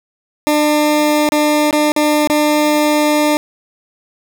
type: tone with dropouts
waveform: 20% pulse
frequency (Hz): 299.8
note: D4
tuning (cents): +36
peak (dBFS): -6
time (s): 0.47-3.37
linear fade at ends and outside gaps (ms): 0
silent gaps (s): 1.29-1.321 / 1.709-1.728 / 1.92-1.963 / 2.274-2.299
effects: none